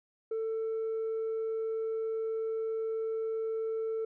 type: tone with tanh clipping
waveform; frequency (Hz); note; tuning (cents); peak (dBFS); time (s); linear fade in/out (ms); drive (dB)
triangle; 445.4; A4; +21; -31; 0.31-4.05; 5; 6
effects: none